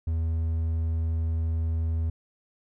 triangle tone, 81.3 Hz, E2, 23 cents flat, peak -22 dBFS, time 0.07-2.1 s, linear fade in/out 5 ms, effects none

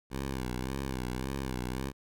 10% pulse tone with vibrato, 64.8 Hz, C2, 16 cents flat, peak -25 dBFS, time 0.1-1.93 s, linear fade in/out 50 ms, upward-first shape sine, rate 1.8 Hz, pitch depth 88 cents each way, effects none

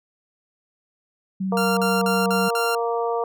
sine tone with vibrato, 190 Hz, F#3, 46 cents sharp, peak -22 dBFS, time 1.4-2.49 s, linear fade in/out 10 ms, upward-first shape sine, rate 20 Hz, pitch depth 18 cents each way
harmonic tone, 233.1 Hz, A#3, in tune, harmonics 2 / 3 / 4 / 5, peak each -23 / -27 / -29 / -31 dBFS, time 1.52-3.24 s, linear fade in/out 2 ms
sawtooth tone bursts, 1385 Hz, F6, 15 cents flat, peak -20 dBFS, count 5, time 1.57-2.75 s, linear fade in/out 2 ms, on 200 ms, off 45 ms
effects none

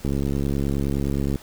click train, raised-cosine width 3 ms, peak -12 dBFS, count 92, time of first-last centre 0.05-1.357 s, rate 69.6 Hz, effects pink hiss -46 dBFS RMS until 1.42 s

